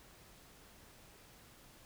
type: silence
effects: pink hiss -60 dBFS RMS until 1.85 s